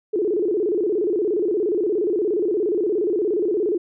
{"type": "tone with vibrato", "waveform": "sine", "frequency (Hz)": 384.8, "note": "G4", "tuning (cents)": -32, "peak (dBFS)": -18, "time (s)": [0.13, 3.78], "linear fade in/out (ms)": 10, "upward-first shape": "square", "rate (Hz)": 17, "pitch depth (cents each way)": 180, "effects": []}